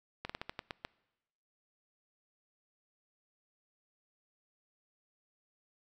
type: slowing click train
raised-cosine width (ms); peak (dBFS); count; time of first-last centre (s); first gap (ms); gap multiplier
0.3; -22; 8; 0.25-0.849; 45; 1.21
effects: noise-tail reverb RT60 1.0 s tail -23 dB re dry